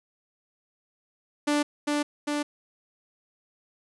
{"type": "tone with echo", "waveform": "sawtooth", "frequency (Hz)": 293.7, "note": "D4", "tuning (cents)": 0, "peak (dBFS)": -18, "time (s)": [1.47, 1.63], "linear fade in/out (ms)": 10, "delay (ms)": 400, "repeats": 2, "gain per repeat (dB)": -2, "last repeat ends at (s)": 2.43, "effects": ["resampled to 24000 Hz", "10-bit"]}